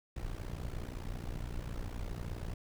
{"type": "noise with amplitude modulation", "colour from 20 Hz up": "brown", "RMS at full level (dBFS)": -36, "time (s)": [0.16, 2.54], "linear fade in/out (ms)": 5, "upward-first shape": "sine", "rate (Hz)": 59.5, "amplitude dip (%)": 85, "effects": []}